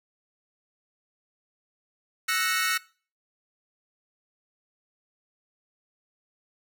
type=chord; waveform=sawtooth; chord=F# dominant seventh; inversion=third; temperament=equal with one note detuned; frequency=1318.5 / 1480 / 1864.7 / 2202 Hz; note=E6 / F#6 / A#6 / C#7; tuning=0 / 0 / 0 / -12 cents; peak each=-26 dBFS; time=2.28-2.78 s; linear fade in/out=10 ms; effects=noise-tail reverb RT60 0.4 s tail -22 dB re dry